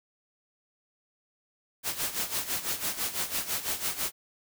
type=noise with tremolo; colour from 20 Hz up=white; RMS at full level=-29 dBFS; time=1.83-4.12 s; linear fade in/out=50 ms; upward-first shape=sine; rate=6 Hz; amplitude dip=75%; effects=none